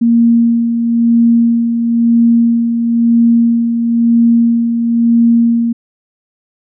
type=tone with tremolo; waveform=sine; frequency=233.1 Hz; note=A#3; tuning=in tune; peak=-5 dBFS; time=0.01-5.73 s; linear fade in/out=10 ms; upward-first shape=sine; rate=1 Hz; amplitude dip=50%; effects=none